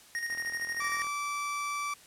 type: tone with tremolo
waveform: square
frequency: 1864.7 Hz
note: A#6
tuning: in tune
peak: -31 dBFS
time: 0.15-1.02 s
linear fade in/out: 0 ms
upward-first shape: square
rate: 13 Hz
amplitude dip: 50%
type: click train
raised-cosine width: 0.5 ms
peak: -32 dBFS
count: 32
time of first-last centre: 0.3-1.069 s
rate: 40.3 Hz
type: tone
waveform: 30% pulse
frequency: 1161 Hz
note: D6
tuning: 20 cents flat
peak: -29 dBFS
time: 0.8-1.94 s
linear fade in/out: 5 ms
effects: white hiss -55 dBFS RMS until 2.06 s + low-pass 11000 Hz 12 dB/octave